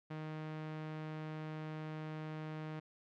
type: tone with low-pass filter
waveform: sawtooth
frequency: 155.56 Hz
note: D#3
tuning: in tune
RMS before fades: -44 dBFS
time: 0.1-2.8 s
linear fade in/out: 10 ms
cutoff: 2600 Hz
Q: 0.8
effects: none